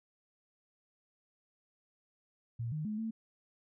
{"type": "tone with pitch steps", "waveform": "sine", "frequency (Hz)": [116.6, 153.5, 213.1, 223.2], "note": ["A#2", "D#3", "G#3", "A3"], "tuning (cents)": [1, -23, 45, 25], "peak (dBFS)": -34, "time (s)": [2.59, 3.11], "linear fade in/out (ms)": 10, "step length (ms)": 130, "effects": []}